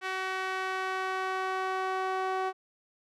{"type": "tone with band-pass filter sweep", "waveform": "sawtooth", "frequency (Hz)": 377.1, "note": "F#4", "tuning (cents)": 33, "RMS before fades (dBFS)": -32, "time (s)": [0.01, 2.53], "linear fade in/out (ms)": 50, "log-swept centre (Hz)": [1800, 870], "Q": 1.2, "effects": []}